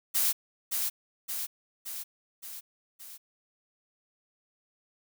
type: noise with echo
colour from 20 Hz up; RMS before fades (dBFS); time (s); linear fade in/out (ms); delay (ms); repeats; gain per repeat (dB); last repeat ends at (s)
blue; -26; 0.14-0.33; 20; 570; 5; -4; 3.18
effects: none